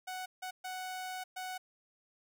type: tone bursts at uneven times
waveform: sawtooth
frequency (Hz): 742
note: F#5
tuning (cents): +5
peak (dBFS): -35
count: 4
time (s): 0.07-0.26 / 0.42-0.51 / 0.64-1.24 / 1.36-1.58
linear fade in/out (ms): 10
effects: none